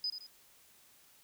sine tone with echo, 4997 Hz, D#8, 7 cents sharp, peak -32 dBFS, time 0.04-0.1 s, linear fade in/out 2 ms, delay 83 ms, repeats 2, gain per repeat -8 dB, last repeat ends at 0.266 s, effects white hiss -63 dBFS RMS until 1.23 s

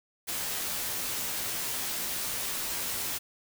white noise with comb filter, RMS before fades -33 dBFS, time 0.27-3.19 s, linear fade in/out 20 ms, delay 14 ms, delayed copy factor -0.55, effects none

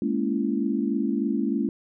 sine chord, A# half-diminished seventh, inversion third, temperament just, 209.8 / 233.1 / 279.7 / 335.6 Hz, G#3 / A#3 / C#4 / E4, +18 / 0 / +16 / +31 cents, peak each -27 / -28 / -27 / -30 dBFS, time 0.02-1.69 s, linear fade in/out 2 ms, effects none

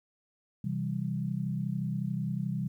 sine chord, C major, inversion none, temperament equal, 130.81 / 164.81 / 196 Hz, C3 / E3 / G3, 0 / 0 / 0 cents, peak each -34 dBFS, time 0.64-2.68 s, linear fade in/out 5 ms, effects 11-bit

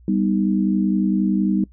sine chord, G augmented, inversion none, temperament equal, 196 / 246.9 / 311.1 Hz, G3 / B3 / D#4, 0 / 0 / 0 cents, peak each -18 / -24 / -22 dBFS, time 0.08-1.64 s, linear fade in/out 2 ms, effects noise-tail reverb RT60 0.1 s tail -22 dB re dry + added 60 Hz sine -45 dBFS peak until 1.72 s

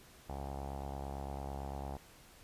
sawtooth tone with low-pass filter, 68.9 Hz, C#2, 10 cents flat, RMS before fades -42 dBFS, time 0.29-1.97 s, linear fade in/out 5 ms, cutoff 790 Hz, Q 4.9, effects pink hiss -59 dBFS RMS until 2.43 s + resampled to 32000 Hz

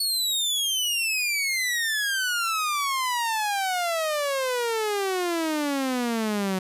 sawtooth exponential sweep, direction down, 4435 to 185 Hz, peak -20 dBFS, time 0-6.59 s, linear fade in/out 5 ms, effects resampled to 32000 Hz

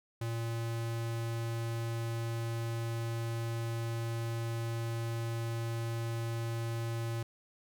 square tone, 115.4 Hz, A#2, 17 cents flat, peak -34 dBFS, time 0.21-7.23 s, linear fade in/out 5 ms, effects none

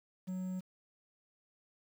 triangle tone with quantisation, 185 Hz, F#3, in tune, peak -34 dBFS, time 0.27-0.61 s, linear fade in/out 20 ms, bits 10, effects none

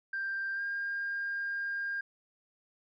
sine tone with pitch glide, 1581 to 1607.7 Hz, G6 to G6, +14 to +43 cents, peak -31 dBFS, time 0.13-2.01 s, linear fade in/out 5 ms, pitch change +29 cents, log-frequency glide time 0.55-0.61 s, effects tanh soft clip ceiling -28 dBFS

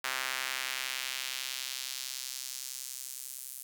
sawtooth tone with high-pass filter sweep, 130.81 Hz, C3, in tune, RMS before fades -38 dBFS, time 0.04-3.63 s, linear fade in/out 5 ms, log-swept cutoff 1500 to 10000 Hz, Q 1.1, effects none

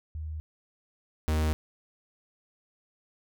sine / 45% pulse tone pair in turn, 77.78 / 77.78 Hz, D#2 / D#2, 0 / 0 cents, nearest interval unison, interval 0 cents, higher neither, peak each -33 / -24 dBFS, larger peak second, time 0.15-0.4 / 1.28-1.53 s, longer neither, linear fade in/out 0 ms, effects none

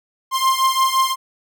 45% pulse beating tone pair, 1052 / 1057.8 Hz, C6 / C6, +9 / +19 cents, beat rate 5.8 Hz, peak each -17 / -19 dBFS, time 0.31-1.16 s, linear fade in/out 50 ms, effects none

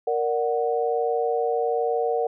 sine chord, Bb augmented, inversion none, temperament equal, 466.2 / 587.3 / 740 Hz, Bb4 / D5 / F#5, 0 / 0 / 0 cents, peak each -23 / -29 / -26 dBFS, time 0.07-2.27 s, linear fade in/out 5 ms, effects none

